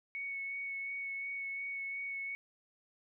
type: tone with vibrato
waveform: sine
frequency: 2217 Hz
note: C#7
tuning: in tune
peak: -37 dBFS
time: 0.15-2.35 s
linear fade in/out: 0 ms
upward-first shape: sine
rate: 2.8 Hz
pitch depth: 13 cents each way
effects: none